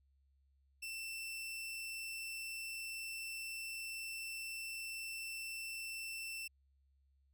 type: tone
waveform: sawtooth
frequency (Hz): 2679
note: E7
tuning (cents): +27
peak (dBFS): -39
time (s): 0.82-6.48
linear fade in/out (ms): 10
effects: added 68 Hz sine -70 dBFS peak until 7.33 s